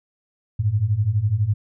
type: beating tone pair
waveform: sine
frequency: 98 / 110 Hz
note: G2 / A2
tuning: 0 / 0 cents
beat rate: 12 Hz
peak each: -22 / -19 dBFS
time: 0.59-1.54 s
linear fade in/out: 10 ms
effects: none